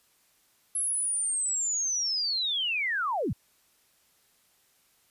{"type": "linear sweep", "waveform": "sine", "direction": "down", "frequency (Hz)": [11050, 67], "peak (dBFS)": -26, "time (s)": [0.75, 3.33], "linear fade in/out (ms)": 5, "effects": ["white hiss -66 dBFS RMS until 5.1 s", "resampled to 32000 Hz"]}